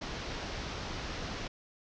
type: low-pass noise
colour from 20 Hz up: pink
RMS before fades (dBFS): -39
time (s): 0.01-1.48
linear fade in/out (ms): 10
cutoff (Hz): 6000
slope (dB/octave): 48
effects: none